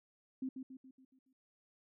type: tone with echo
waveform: sine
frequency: 261.6 Hz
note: C4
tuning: in tune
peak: -36 dBFS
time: 0.42-0.49 s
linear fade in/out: 5 ms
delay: 140 ms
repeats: 6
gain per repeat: -6 dB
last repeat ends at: 1.33 s
effects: none